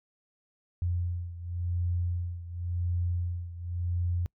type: beating tone pair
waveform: sine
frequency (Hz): 87.31 / 88.23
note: F2 / F2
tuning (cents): 0 / +18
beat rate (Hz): 0.92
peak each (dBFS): -30 / -34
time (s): 0.82-4.26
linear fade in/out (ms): 0
effects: noise-tail reverb RT60 0.1 s tail -26 dB re dry